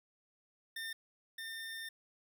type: tone pair in turn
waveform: 25% pulse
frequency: 1808 / 1808 Hz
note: A6 / A6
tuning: +47 / +47 cents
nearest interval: unison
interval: 0 cents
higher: neither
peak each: -36 / -38 dBFS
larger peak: first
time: 0.76-0.93 / 1.38-1.89 s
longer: second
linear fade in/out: 5 ms
effects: none